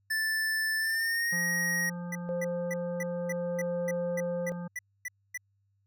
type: tone with pitch glide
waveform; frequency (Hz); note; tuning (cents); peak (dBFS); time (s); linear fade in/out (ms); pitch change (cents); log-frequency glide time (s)
square; 1760 to 1886.3; A6 to A#6; 0 to +20; -28; 0.1-1.9; 10; +120; 0.78-1.37
type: harmonic tone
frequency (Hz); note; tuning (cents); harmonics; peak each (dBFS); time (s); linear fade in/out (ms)
174.61; F3; 0; 1 / 3 / 5 / 7 / 9; -35 / -45 / -49 / -52 / -54; 1.32-4.68; 10
type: tone bursts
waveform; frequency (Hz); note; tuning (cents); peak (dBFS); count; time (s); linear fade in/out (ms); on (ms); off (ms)
square; 1974; B6; -1; -34; 12; 2.12-5.376; 5; 33; 260
type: tone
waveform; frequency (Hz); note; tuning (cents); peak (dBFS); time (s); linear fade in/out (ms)
sine; 523.3; C5; 0; -31; 2.29-4.52; 0
effects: added 99 Hz sine -69 dBFS peak until 5.86 s